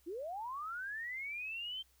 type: linear sweep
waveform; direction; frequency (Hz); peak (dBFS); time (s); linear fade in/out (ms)
sine; up; 307.6 to 3148; -39; 0.06-1.83; 20
effects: added 63 Hz sine -70 dBFS peak until 2 s + white hiss -71 dBFS RMS until 2 s